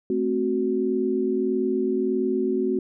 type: chord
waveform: sine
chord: F# diminished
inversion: first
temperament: equal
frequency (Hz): 220 / 261.6 / 370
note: A3 / C4 / F#4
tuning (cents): 0 / 0 / 0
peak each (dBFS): -28 / -26 / -23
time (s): 0.1-2.79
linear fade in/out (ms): 2
effects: none